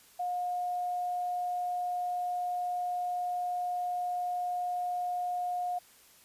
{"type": "tone with quantisation", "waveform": "sine", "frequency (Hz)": 716, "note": "F5", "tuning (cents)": 43, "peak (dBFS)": -30, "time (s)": [0.19, 5.79], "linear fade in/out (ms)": 10, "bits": 10, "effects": ["white hiss -59 dBFS RMS until 6.24 s", "resampled to 32000 Hz"]}